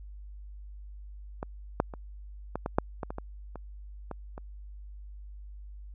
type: clicks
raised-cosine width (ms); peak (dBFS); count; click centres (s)
1; -20 / -9 / -26 / -17 / -17 / -8 / -19 / -22 / -22 / -26 / -22 / -27; 12; 1.429 / 1.801 / 1.938 / 2.556 / 2.661 / 2.785 / 3.032 / 3.105 / 3.184 / 3.557 / 4.113 / 4.379
effects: added 50 Hz sine -42 dBFS peak until 5.94 s